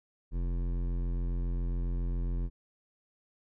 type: tone with hard clipping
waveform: sine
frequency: 43.65 Hz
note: F1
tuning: in tune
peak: -31 dBFS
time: 0.31-2.5 s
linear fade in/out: 50 ms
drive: 14 dB
effects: none